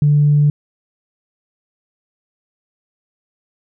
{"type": "tone", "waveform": "sine", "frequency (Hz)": 146.83, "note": "D3", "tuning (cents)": 0, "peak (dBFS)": -8, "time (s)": [0.02, 0.5], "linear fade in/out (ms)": 2, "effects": ["tanh soft clip ceiling -4 dBFS"]}